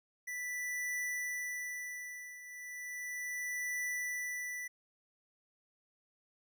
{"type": "tone with tremolo", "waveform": "square", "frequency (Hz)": 1975.5, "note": "B6", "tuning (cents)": 0, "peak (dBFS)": -35, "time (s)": [0.27, 4.68], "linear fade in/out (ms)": 10, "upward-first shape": "triangle", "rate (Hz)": 0.35, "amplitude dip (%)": 80, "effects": []}